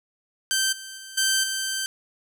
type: tone with level steps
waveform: 10% pulse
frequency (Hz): 1556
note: G6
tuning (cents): -13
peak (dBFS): -12 / -28 / -30 / -11 / -17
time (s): 0.51-1.86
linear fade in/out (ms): 0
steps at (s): 0.72 / 0.97 / 1.17 / 1.43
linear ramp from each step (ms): 10
effects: none